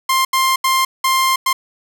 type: tone bursts at uneven times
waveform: sawtooth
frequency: 1054 Hz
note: C6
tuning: 12 cents sharp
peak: -9 dBFS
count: 5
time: 0.09-0.25 / 0.33-0.56 / 0.64-0.85 / 1.04-1.36 / 1.46-1.53 s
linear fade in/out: 5 ms
effects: none